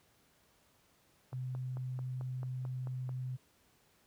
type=tone; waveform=sine; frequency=127.8 Hz; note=C3; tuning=40 cents flat; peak=-36 dBFS; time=1.32-3.37 s; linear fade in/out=20 ms
type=click train; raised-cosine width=1 ms; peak=-35 dBFS; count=9; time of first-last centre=1.33-3.092 s; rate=4.54 Hz
effects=pink hiss -69 dBFS RMS until 4.06 s + high-pass 60 Hz 12 dB/octave